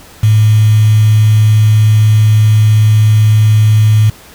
sine tone with quantisation, 107.9 Hz, A2, 33 cents flat, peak -4 dBFS, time 0.23-4.1 s, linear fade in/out 5 ms, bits 4, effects pink hiss -37 dBFS RMS until 4.34 s

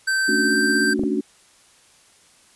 square tone with pitch glide, 1552 to 1566.4 Hz, G6 to G6, -18 to -2 cents, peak -19 dBFS, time 0.07-0.94 s, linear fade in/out 10 ms, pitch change +16 cents, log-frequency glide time 0.44-0.54 s
sine chord, D major seventh, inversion second, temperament equal, 220 / 277.2 / 293.7 / 370 Hz, A3 / C#4 / D4 / F#4, 0 / 0 / 0 / 0 cents, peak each -25 dBFS, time 0.28-1.21 s, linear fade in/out 10 ms
clicks, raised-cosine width 2 ms, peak -15 dBFS, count 2, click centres 0.994 / 1.036 s
effects white hiss -54 dBFS RMS until 2.55 s + resampled to 24000 Hz

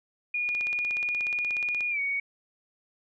sine tone with pitch glide, 2440 to 2237 Hz, D#7 to C#7, -34 to +15 cents, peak -26 dBFS, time 0.34-2.2 s, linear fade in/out 5 ms, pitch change -151 cents, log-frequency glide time 1.9-2 s
click train, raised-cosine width 0.2 ms, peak -23 dBFS, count 23, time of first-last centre 0.49-1.807 s, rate 16.7 Hz
effects none

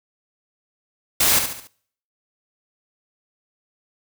white noise with echo, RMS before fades -17 dBFS, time 1.2-1.39 s, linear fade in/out 5 ms, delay 71 ms, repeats 4, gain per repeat -7 dB, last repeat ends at 1.674 s, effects noise-tail reverb RT60 0.6 s tail -23 dB re dry

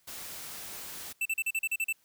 white noise, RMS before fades -42 dBFS, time 0.07-1.13 s, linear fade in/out 10 ms
square tone bursts, 2660 Hz, E7, 15 cents sharp, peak -28 dBFS, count 9, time 1.21-1.927 s, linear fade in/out 5 ms, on 45 ms, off 39 ms
effects white hiss -68 dBFS RMS until 2.04 s

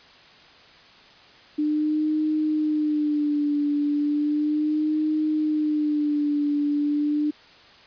sine tone with vibrato, 299.7 Hz, D4, 35 cents sharp, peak -20 dBFS, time 1.58-7.31 s, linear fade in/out 10 ms, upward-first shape sine, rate 0.35 Hz, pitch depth 49 cents each way, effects white hiss -50 dBFS RMS until 7.86 s + resampled to 11025 Hz

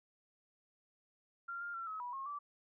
sine tone with pitch steps, 1384 / 1403 / 1355 / 1281 / 976 / 1080 / 1160 Hz, F6 / F6 / E6 / E6 / B5 / C#6 / D6, -16 / +8 / +47 / -50 / -21 / -45 / -22 cents, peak -40 dBFS, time 1.48-2.39 s, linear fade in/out 10 ms, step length 130 ms, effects none

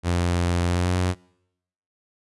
sawtooth tone with pitch glide, 87.31 to 90.65 Hz, F2 to F#2, 0 to -35 cents, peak -16 dBFS, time 0.03-1.15 s, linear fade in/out 50 ms, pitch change +65 cents, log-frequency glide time 0.67-0.98 s, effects noise-tail reverb RT60 0.8 s tail -25 dB re dry + resampled to 24000 Hz

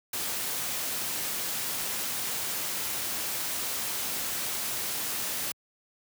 white noise, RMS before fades -32 dBFS, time 0.13-5.52 s, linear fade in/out 5 ms, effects high-pass 80 Hz 12 dB/octave

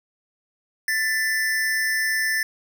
square tone pair together, 1765.8 / 2004 Hz, A6 / B6, +6 / +25 cents, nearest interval major second, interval 219 cents, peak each -22 / -29 dBFS, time 0.88-2.43 s, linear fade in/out 2 ms, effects none

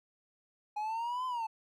triangle exponential two-way sweep, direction up then down, 830.6 to 1032 to 870 Hz, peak -31 dBFS, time 0.76-1.47 s, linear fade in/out 10 ms, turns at 1.26 s, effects none

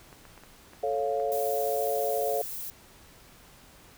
clicks, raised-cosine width 0.5 ms, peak -34 dBFS, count 6, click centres 0.128 / 0.253 / 0.377 / 0.436 / 0.734 / 1.2 s
sine chord, A augmented, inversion none, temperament equal, 440 / 554.4 / 698.5 Hz, A4 / C#5 / E#5, 0 / 0 / 0 cents, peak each -30 dBFS, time 0.83-2.42 s, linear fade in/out 5 ms
violet noise, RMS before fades -37 dBFS, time 1.32-2.7 s, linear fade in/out 0 ms
effects pink hiss -54 dBFS RMS until 3.97 s

